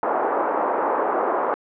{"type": "band-pass noise", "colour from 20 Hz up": "white", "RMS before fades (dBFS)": -22, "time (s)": [0.03, 1.54], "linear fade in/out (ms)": 0, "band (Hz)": [330, 1100], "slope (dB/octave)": 24, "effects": ["low-pass 2000 Hz 12 dB/octave"]}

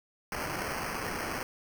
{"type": "noise with sample-and-hold", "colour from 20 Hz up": "white", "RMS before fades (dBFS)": -35, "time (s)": [0.32, 1.43], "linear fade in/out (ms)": 2, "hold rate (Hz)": 3675, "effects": []}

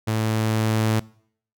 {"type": "tone with level ramp", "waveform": "sawtooth", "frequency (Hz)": 110, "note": "A2", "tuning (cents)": 0, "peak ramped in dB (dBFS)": [-17, -14], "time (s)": [0.07, 1], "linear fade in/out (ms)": 10, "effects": ["noise-tail reverb RT60 0.6 s tail -23 dB re dry"]}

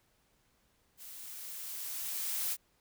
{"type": "noise with level ramp", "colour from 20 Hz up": "blue", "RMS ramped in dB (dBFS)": [-49, -33], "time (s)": [0.97, 2.57], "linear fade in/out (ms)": 50, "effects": ["pink hiss -72 dBFS RMS until 2.8 s"]}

